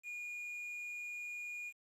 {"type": "tone with quantisation", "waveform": "triangle", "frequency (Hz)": 2437, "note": "D#7", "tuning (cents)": -37, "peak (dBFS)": -40, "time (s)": [0.03, 1.73], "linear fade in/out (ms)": 50, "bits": 10, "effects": ["low-pass 12000 Hz 12 dB/octave"]}